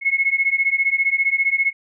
sine beating tone pair, 2174 / 2189 Hz, C#7 / C#7, -34 / -22 cents, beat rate 15 Hz, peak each -19 dBFS, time 0.01-1.73 s, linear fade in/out 50 ms, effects none

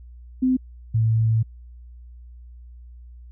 sine tone pair in turn, 257.1 / 111.97 Hz, C4 / A2, -30 / +31 cents, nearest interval octave + major second, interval 1439 cents, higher first, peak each -16 dBFS, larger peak neither, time 0.42-0.57 / 0.94-1.43 s, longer second, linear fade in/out 10 ms, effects added 60 Hz sine -40 dBFS peak until 3.31 s

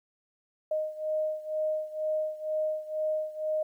sine beating tone pair, 619 / 621.1 Hz, D#5 / D#5, -9 / -3 cents, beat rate 2.1 Hz, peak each -30 / -33 dBFS, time 0.71-3.63 s, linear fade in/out 5 ms, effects 11-bit

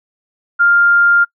sine tone, 1400 Hz, F6, 4 cents sharp, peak -7 dBFS, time 0.59-1.25 s, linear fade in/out 20 ms, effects noise-tail reverb RT60 0.1 s tail -26 dB re dry

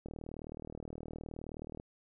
click train, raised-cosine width 2 ms, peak -30 dBFS, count 69, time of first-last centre 0.06-1.799 s, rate 39.1 Hz, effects none

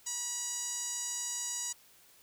sawtooth tone with band-pass filter, 967 Hz, B5, 37 cents flat, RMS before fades -37 dBFS, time 0.06-1.73 s, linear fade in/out 10 ms, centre 7100 Hz, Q 5.5, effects white hiss -61 dBFS RMS until 2.22 s

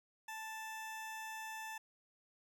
20% pulse tone, 880 Hz, A5, in tune, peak -39 dBFS, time 0.28-1.78 s, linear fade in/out 5 ms, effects none

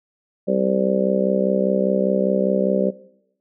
harmonic tone, 65 Hz, C2, 11 cents flat, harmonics 3 / 4 / 5 / 6 / 7 / 8 / 9, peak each -22 / -29 / -32 / -24 / -28 / -23 / -22 dBFS, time 0.47-2.91 s, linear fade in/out 20 ms, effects noise-tail reverb RT60 0.8 s tail -19 dB re dry

